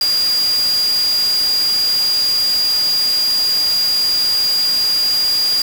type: tone in noise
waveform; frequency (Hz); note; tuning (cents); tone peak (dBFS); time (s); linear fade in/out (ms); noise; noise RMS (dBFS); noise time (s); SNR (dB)
sine; 4822; D8; +45; -13; 0.01-5.62; 2; white; -26; 0.01-5.62; +10
effects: none